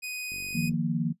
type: tone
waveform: sawtooth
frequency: 2494 Hz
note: D#7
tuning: 3 cents sharp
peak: -30 dBFS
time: 0.02-0.7 s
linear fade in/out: 20 ms
type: click train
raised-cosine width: 3 ms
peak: -35 dBFS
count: 21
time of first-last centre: 0.32-0.738 s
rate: 47.9 Hz
type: chord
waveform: sine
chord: Eb suspended second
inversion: none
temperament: equal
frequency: 155.56 / 174.61 / 233.1 Hz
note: Eb3 / F3 / Bb3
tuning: 0 / 0 / 0 cents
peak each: -29 dBFS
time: 0.54-1.13 s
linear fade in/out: 20 ms
effects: noise-tail reverb RT60 0.1 s tail -17 dB re dry + resampled to 32000 Hz